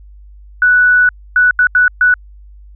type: tone bursts at uneven times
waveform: sine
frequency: 1480 Hz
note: F#6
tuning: in tune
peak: -6 dBFS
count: 5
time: 0.62-1.09 / 1.36-1.51 / 1.59-1.67 / 1.75-1.88 / 2.01-2.14 s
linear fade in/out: 2 ms
effects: added 50 Hz sine -35 dBFS peak until 2.75 s